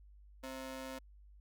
sawtooth ring-modulated tone, 395.7 Hz, G4, 16 cents sharp, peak -36 dBFS, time 0.43-0.99 s, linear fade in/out 10 ms, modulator 133 Hz, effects added 50 Hz sine -56 dBFS peak until 1.4 s

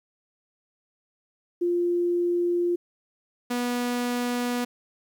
sine / sawtooth tone pair in turn, 349.2 / 243.9 Hz, F4 / B3, 0 / -21 cents, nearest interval tritone, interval 621 cents, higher first, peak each -21 dBFS, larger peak neither, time 1.61-2.76 / 3.5-4.65 s, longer neither, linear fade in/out 10 ms, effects 10-bit

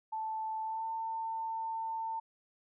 sine tone with pitch glide, 879 to 898 Hz, A5 to A5, -2 to +35 cents, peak -34 dBFS, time 0.12-2.2 s, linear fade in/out 10 ms, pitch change +37 cents, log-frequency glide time 0.63-0.88 s, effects none

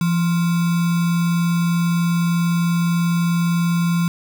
sine tone with sample-and-hold, 170.9 Hz, F3, 37 cents flat, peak -15 dBFS, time 0.01-4.08 s, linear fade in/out 2 ms, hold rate 1225 Hz, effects none

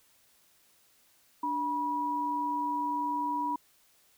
sine tone pair together, 293.1 / 970.1 Hz, D4 / B5, -3 / -31 cents, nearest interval octave + major sixth, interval 2072 cents, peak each -36 / -29 dBFS, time 1.43-3.56 s, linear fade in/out 5 ms, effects white hiss -65 dBFS RMS until 4.17 s

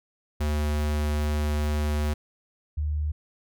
square / sine tone pair in turn, 74.8 / 75.15 Hz, D2 / D2, +32 / +40 cents, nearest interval unison, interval 8 cents, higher second, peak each -24 dBFS, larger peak neither, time 0.4-2.14 / 2.77-3.12 s, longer first, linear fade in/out 10 ms, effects none

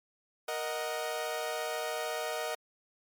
sawtooth chord, D# minor, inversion second, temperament equal with one note detuned, 468.6 / 622.3 / 740 Hz, A#4 / D#5 / F#5, +9 / 0 / 0 cents, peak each -34 / -32 / -35 dBFS, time 0.48-2.55 s, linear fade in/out 5 ms, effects MP3 96 kbps

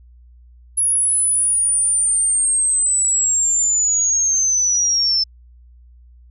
sine linear sweep, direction down, 10548 to 5274 Hz, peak -14 dBFS, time 0.77-5.24 s, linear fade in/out 10 ms, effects added 60 Hz sine -43 dBFS peak until 6.3 s

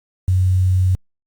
sine tone with quantisation, 92.5 Hz, F#2, in tune, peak -12 dBFS, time 0.28-0.95 s, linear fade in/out 0 ms, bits 7, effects Opus 48 kbps

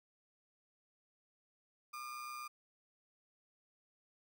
35% pulse tone with amplitude modulation, 1206 Hz, D6, 46 cents sharp, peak -40 dBFS, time 1.93-2.48 s, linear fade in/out 10 ms, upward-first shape sine, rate 127 Hz, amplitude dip 45%, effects none

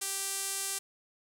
sawtooth tone with band-pass filter, 391.7 Hz, G4, 1 cent flat, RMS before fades -35 dBFS, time 0.01-0.79 s, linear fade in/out 10 ms, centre 9100 Hz, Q 1.7, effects none

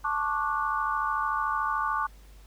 sine chord, D major seventh, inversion second, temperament just, 881 / 1101.2 / 1174.7 / 1468.3 Hz, A5 / C#6 / D6 / F#6, +2 / -12 / 0 / -14 cents, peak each -32 / -31 / -29 / -33 dBFS, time 0.04-2.07 s, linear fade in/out 10 ms, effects added 50 Hz sine -48 dBFS peak until 2.46 s + pink hiss -59 dBFS RMS until 2.46 s

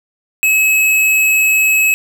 square tone, 2574 Hz, E7, 42 cents flat, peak -10 dBFS, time 0.43-1.94 s, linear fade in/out 0 ms, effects none

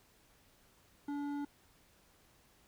triangle tone with hard clipping, 287.4 Hz, D4, 37 cents flat, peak -38 dBFS, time 1.08-1.45 s, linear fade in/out 5 ms, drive 13 dB, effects pink hiss -67 dBFS RMS until 2.67 s

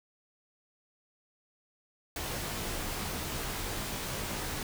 pink noise with comb filter, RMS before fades -36 dBFS, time 2.16-4.63 s, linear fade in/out 2 ms, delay 18 ms, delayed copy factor -0.55, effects none

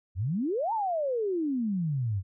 sine exponential two-way sweep, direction up then down, 81.4 to 932.3 to 90.3 Hz, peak -26 dBFS, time 0.15-2.23 s, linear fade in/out 50 ms, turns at 0.73 s, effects none

